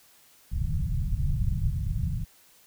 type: low-pass noise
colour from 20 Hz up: pink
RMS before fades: -27 dBFS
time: 0.51-2.25 s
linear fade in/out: 20 ms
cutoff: 170 Hz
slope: 48 dB/octave
effects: white hiss -58 dBFS RMS until 2.66 s